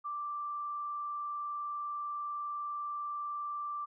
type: tone with vibrato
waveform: sine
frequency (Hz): 1174.7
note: D6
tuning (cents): 0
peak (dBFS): -35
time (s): 0.04-3.86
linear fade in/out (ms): 20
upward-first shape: sine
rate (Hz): 20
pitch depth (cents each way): 16
effects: none